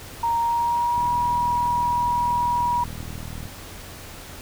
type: tone with pitch glide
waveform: sine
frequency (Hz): 932.3 to 963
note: A#5 to B5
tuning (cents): 0 to -44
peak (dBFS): -19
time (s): 0.23-2.84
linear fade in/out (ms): 5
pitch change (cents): +56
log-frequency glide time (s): 0.4-1.08
type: click train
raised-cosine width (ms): 5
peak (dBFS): -23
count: 100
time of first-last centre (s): 0.98-3.455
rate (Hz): 40
effects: added 91 Hz sine -45 dBFS peak until 4.41 s + pink hiss -40 dBFS RMS until 4.41 s